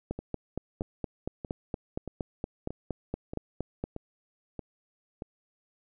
two click trains, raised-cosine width 2 ms, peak -23 / -18 dBFS, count 9 / 17, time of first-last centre 0.19-5.221 / 0.11-3.84 s, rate 1.59 / 4.29 Hz, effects none

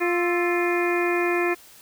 harmonic tone with a mistuned harmonic, 350 Hz, F4, 4 cents sharp, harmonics 1 / 2 / 3 / 4 / 5 / 6 / 7, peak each -22 / -30 / -31 / -34 / -30 / -31 / -30 dBFS, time 0-1.55 s, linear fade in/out 20 ms, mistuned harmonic 4, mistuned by -92 cents, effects white hiss -49 dBFS RMS until 1.81 s

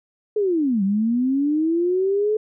sine linear two-way sweep, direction down then up, 434.3 to 189.5 to 434.3 Hz, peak -17 dBFS, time 0.36-2.37 s, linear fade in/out 5 ms, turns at 0.83 s, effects none

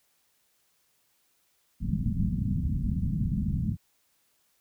white low-pass noise, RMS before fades -28 dBFS, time 1.8-3.77 s, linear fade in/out 50 ms, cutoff 220 Hz, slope 48 dB/octave, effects white hiss -70 dBFS RMS until 4.6 s

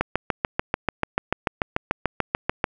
click train, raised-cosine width 0.5 ms, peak -5 dBFS, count 19, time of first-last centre 0.01-2.642 s, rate 6.84 Hz, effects none

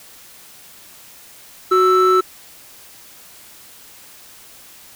triangle tone pair together, 370 / 1321.5 Hz, F#4 / E6, 0 / +4 cents, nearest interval octave + minor seventh, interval 2204 cents, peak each -11 dBFS, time 1.71-2.21 s, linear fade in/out 10 ms, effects tanh soft clip ceiling -2 dBFS + white hiss -43 dBFS RMS until 4.95 s

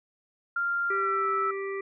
sine tone with pitch glide, 1393 to 1314.8 Hz, F6 to E6, -5 to -5 cents, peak -25 dBFS, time 0.56-1.51 s, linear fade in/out 5 ms, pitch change -100 cents, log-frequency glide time 0.89-1.27 s
harmonic tone, 392 Hz, G4, in tune, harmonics 1 / 3 / 5 / 6, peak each -31 / -40 / -39 / -46 dBFS, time 0.9-1.81 s, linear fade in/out 5 ms
effects none

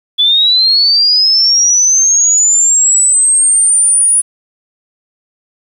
sine linear sweep, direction up, 3424 to 9800 Hz, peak -6 dBFS, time 0.18-4.22 s, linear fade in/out 20 ms, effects 7-bit

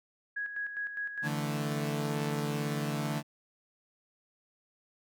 sine tone with tremolo, 1661.2 Hz, G#6, in tune, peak -32 dBFS, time 0.36-1.28 s, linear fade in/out 10 ms, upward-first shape square, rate 4.9 Hz, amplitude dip 55%
sawtooth chord, D suspended second, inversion none, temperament equal, 146.83 / 164.81 / 220 Hz, D3 / E3 / A3, 0 / 0 / 0 cents, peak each -29 / -35 / -32 dBFS, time 1.22-3.23 s, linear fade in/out 50 ms
effects none

